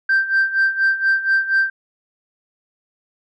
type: tone with tremolo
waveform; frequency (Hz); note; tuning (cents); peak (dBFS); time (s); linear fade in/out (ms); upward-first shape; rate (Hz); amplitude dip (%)
sine; 1568; G6; 0; -10; 0.09-1.7; 5; sine; 4.2; 80
effects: tanh soft clip ceiling -10 dBFS